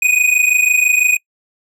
square tone pair together, 2471 / 2497 Hz, D#7 / D#7, -13 / +6 cents, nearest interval unison, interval 19 cents, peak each -14 dBFS, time 0.02-1.17 s, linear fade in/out 5 ms, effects noise-tail reverb RT60 0.1 s tail -26 dB re dry + low-pass 12000 Hz 12 dB/octave

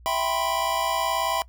square chord, C major seventh, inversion first, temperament equal, 659.3 / 784 / 987.8 / 1046.5 Hz, E5 / G5 / B5 / C6, 0 / 0 / 0 / 0 cents, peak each -29 / -30 / -28 / -31 dBFS, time 0.06-1.42 s, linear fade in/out 0 ms, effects noise-tail reverb RT60 0.1 s tail -22 dB re dry + added 60 Hz sine -46 dBFS peak until 1.48 s

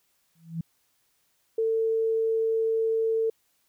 sine tone with exponential growth, 164.81 Hz, E3, in tune, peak -25 dBFS, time 0.35-0.61 s, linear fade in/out 5 ms, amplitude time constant 56 ms
sine tone, 448 Hz, A4, 31 cents sharp, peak -22 dBFS, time 1.58-3.3 s, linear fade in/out 5 ms
effects white hiss -70 dBFS RMS until 3.68 s

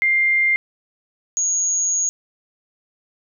sine tone pair in turn, 2100 / 6656 Hz, C7 / G#8, +6 / +3 cents, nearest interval octave + minor sixth, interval 1997 cents, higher second, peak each -14 / -17 dBFS, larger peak first, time 0.02-0.56 / 1.37-2.09 s, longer second, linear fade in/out 0 ms, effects none

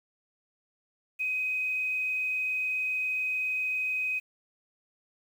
sine tone with frequency modulation, 2517 Hz, D#7, 19 cents sharp, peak -27 dBFS, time 1.19-4.2 s, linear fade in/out 20 ms, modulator 27.2 Hz, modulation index 0.53, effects 9-bit

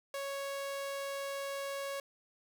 sawtooth tone, 554.4 Hz, C#5, in tune, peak -33 dBFS, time 0.14-2 s, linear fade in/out 2 ms, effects none

